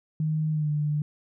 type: tone with pitch glide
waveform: sine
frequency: 155.56 to 149.14 Hz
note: D#3 to D3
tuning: 0 to +27 cents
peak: -23 dBFS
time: 0.2-1.02 s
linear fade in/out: 2 ms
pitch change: -73 cents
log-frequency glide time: 0.51-0.7 s
effects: none